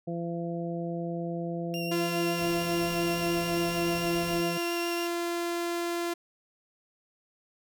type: harmonic tone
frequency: 169.9 Hz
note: F3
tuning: 47 cents flat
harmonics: 1 / 2 / 3 / 4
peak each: -33 / -36 / -38 / -39 dBFS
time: 0.07-4.58 s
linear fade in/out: 10 ms
type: tone with vibrato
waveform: 30% pulse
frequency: 2768 Hz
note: F7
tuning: 16 cents flat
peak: -33 dBFS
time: 1.74-5.07 s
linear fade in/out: 0 ms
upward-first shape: triangle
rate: 7.1 Hz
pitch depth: 23 cents each way
type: tone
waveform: sawtooth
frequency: 343.5 Hz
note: F4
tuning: 29 cents flat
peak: -25 dBFS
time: 1.91-6.14 s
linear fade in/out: 10 ms
type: band-stop noise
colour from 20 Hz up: pink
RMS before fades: -44 dBFS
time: 2.38-4.41 s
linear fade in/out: 5 ms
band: 1300 to 1900 Hz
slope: 96 dB/octave
effects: none